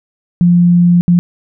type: tone bursts at uneven times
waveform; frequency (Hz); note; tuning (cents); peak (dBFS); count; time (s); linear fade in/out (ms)
sine; 174.7; F3; +1; -5; 2; 0.41-1.01 / 1.08-1.19; 0
effects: none